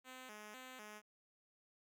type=tone with vibrato; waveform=5% pulse; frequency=233.1 Hz; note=A#3; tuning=in tune; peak=-40 dBFS; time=0.04-1.02 s; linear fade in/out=50 ms; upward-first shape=square; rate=2 Hz; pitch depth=170 cents each way; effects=none